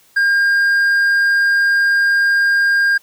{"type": "tone with hard clipping", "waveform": "sine", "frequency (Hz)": 1609, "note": "G6", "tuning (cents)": 45, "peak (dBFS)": -12, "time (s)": [0.16, 2.98], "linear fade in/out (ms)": 10, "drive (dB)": 3, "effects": ["white hiss -52 dBFS RMS until 3.02 s"]}